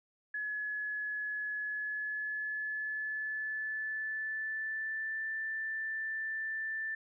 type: tone with pitch glide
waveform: sine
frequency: 1699 to 1770.1 Hz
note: G#6 to A6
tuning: +39 to +10 cents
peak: -34 dBFS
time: 0.34-6.95 s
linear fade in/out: 5 ms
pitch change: +71 cents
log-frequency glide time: 1.58-5.27 s
effects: none